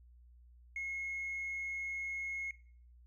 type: tone with tanh clipping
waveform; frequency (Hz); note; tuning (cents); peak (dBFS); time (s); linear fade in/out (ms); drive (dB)
triangle; 2167; C#7; -40; -37; 0.76-2.51; 2; 5
effects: noise-tail reverb RT60 0.5 s tail -18 dB re dry + added 60 Hz sine -57 dBFS peak until 3.06 s